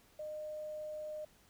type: tone with quantisation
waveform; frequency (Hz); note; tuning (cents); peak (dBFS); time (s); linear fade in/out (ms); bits
sine; 611; D#5; -32; -40; 0.19-1.25; 5; 11
effects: pink hiss -66 dBFS RMS until 1.49 s